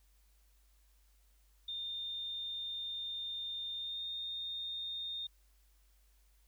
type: tone with pitch glide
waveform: sine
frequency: 3625 to 3661 Hz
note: A#7 to A#7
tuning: -49 to -32 cents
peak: -38 dBFS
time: 1.68-5.27 s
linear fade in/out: 5 ms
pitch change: +17 cents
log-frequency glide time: 3.75-4.03 s
effects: added 50 Hz sine -65 dBFS peak until 6.47 s + white hiss -74 dBFS RMS until 6.47 s